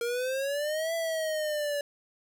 square exponential two-way sweep, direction up then down, 465.4 to 667 to 573 Hz, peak -29 dBFS, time 0.01-1.81 s, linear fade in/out 2 ms, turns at 0.94 s, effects none

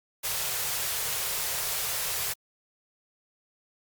white band-stop noise, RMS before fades -30 dBFS, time 0.23-2.34 s, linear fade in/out 20 ms, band 170 to 390 Hz, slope 48 dB/octave, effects Opus 48 kbps

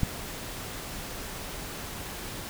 click, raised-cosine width 5 ms, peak -12 dBFS, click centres 0.033 s, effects pink hiss -38 dBFS RMS until 2.49 s

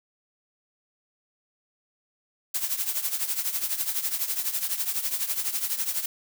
blue noise with tremolo, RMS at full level -25 dBFS, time 2.54-6.06 s, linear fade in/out 5 ms, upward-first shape triangle, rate 12 Hz, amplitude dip 80%, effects none

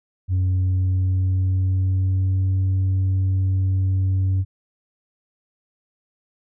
sine tone with pitch glide, 92.5 to 94.77 Hz, F#2 to F#2, 0 to +42 cents, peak -14 dBFS, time 0.28-4.45 s, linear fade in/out 50 ms, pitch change +42 cents, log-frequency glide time 0.52-2.54 s, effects tanh soft clip ceiling -16 dBFS

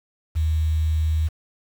sine tone with quantisation, 78.8 Hz, D#2, 23 cents sharp, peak -18 dBFS, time 0.35-1.29 s, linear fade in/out 20 ms, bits 7, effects none

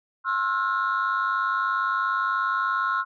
sine tone cluster, 1068 / 1331 / 1431 Hz, C6 / E6 / F6, +35 / +16 / +42 cents, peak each -25 dBFS, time 0.24-3.05 s, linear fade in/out 50 ms, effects tanh soft clip ceiling -17 dBFS

